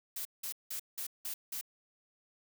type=noise bursts; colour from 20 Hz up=blue; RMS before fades=-39 dBFS; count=6; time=0.16-1.612 s; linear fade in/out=5 ms; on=92 ms; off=180 ms; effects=none